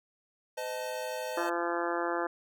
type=chord; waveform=square; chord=A diminished; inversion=first; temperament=equal with one note detuned; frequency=509.8 / 622.3 / 880 Hz; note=C5 / Eb5 / A5; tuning=-45 / 0 / 0 cents; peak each=-38 / -39 / -41 dBFS; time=0.57-1.5 s; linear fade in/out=10 ms
type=harmonic tone; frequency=171.5 Hz; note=F3; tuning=31 cents flat; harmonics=2 / 3 / 4 / 5 / 6 / 7 / 8 / 9 / 10; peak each=-34 / -36 / -37 / -38 / -39 / -39 / -40 / -41 / -41 dBFS; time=1.37-2.27 s; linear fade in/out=5 ms
effects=none